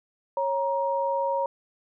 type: tone pair together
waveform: sine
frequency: 550 / 942.3 Hz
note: C#5 / A#5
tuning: -14 / +18 cents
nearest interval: major sixth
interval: 932 cents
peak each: -26 / -26 dBFS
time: 0.37-1.46 s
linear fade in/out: 2 ms
effects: none